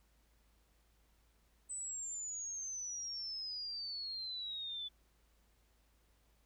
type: exponential sweep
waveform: sine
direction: down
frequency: 8100 to 3462 Hz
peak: -40 dBFS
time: 1.69-4.89 s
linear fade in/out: 20 ms
effects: added 54 Hz sine -70 dBFS peak until 6.45 s + pink hiss -75 dBFS RMS until 6.45 s

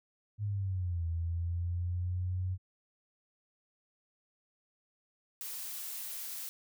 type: linear two-way sweep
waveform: sine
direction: down then up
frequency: 105.6 to 82.8 to 92.9 Hz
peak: -31 dBFS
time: 0.38-2.58 s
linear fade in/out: 50 ms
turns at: 1.06 s
type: noise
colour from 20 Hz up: blue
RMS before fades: -41 dBFS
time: 5.41-6.49 s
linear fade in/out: 0 ms
effects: none

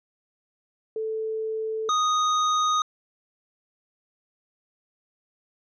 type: tone pair in turn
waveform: sine / square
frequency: 439.8 / 1243.9 Hz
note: A4 / D#6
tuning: -1 / -1 cents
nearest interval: octave + tritone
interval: 1800 cents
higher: second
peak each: -26 / -21 dBFS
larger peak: second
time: 0.96-1.89 / 1.89-2.82 s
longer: neither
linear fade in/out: 2 ms
effects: resampled to 16000 Hz

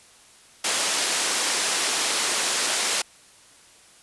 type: band-pass noise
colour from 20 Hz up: white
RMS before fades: -24 dBFS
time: 0.64-3.02 s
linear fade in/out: 5 ms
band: 320 to 8900 Hz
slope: 12 dB/octave
effects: white hiss -52 dBFS RMS until 4.02 s + resampled to 24000 Hz

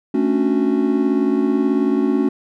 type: chord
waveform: triangle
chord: D major seventh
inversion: second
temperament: just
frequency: 220.2 / 275.3 / 293.7 / 367.1 Hz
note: A3 / C#4 / D4 / F#4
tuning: +2 / -12 / 0 / -14 cents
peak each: -19 / -16 / -21 / -19 dBFS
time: 0.14-2.29 s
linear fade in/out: 5 ms
effects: none

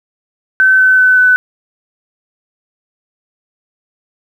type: tone with pitch steps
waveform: sine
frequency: 1530 / 1520.3 / 1510.7 / 1501.1 Hz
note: G6 / F#6 / F#6 / F#6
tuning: -42 / +47 / +36 / +25 cents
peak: -5 dBFS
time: 0.6-1.36 s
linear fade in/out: 0 ms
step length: 190 ms
effects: 7-bit

